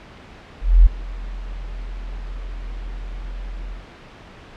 sine tone with ADSR envelope, 42.4 Hz, E1, 50 cents sharp, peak -4 dBFS, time 0.61-3.86 s, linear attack 250 ms, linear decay 11 ms, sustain -23 dB, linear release 150 ms, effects pink hiss -42 dBFS RMS until 4.56 s + low-pass 3000 Hz 12 dB/octave

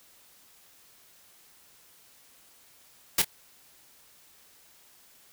white noise with echo, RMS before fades -22 dBFS, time 3.18-3.22 s, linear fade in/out 5 ms, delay 27 ms, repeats 1, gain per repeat -12 dB, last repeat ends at 3.247 s, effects white hiss -58 dBFS RMS until 5.32 s

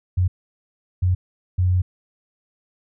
sine tone bursts at uneven times, 91 Hz, F#2, 28 cents flat, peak -15 dBFS, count 3, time 0.17-0.28 / 1.02-1.15 / 1.58-1.82 s, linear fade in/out 10 ms, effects none

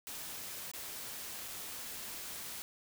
white noise with dropouts, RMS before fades -44 dBFS, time 0.07-2.62 s, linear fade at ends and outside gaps 0 ms, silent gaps 0.715-0.736 / 1.479-1.483 s, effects none

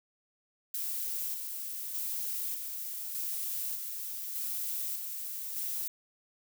violet noise with tremolo, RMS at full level -35 dBFS, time 0.74-5.88 s, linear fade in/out 2 ms, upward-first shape square, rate 0.83 Hz, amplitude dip 35%, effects none

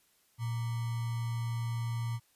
sine tone with sample-and-hold, 116.54 Hz, A#2, in tune, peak -31 dBFS, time 0.38-2.2 s, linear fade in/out 50 ms, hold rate 1050 Hz, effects white hiss -69 dBFS RMS until 2.35 s + resampled to 32000 Hz

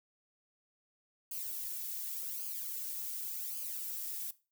violet noise with flanger, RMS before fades -40 dBFS, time 1.31-4.31 s, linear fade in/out 5 ms, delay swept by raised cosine 0.53 to 2.53 ms, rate 0.88 Hz, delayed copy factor -0.85, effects noise-tail reverb RT60 0.3 s tail -18 dB re dry

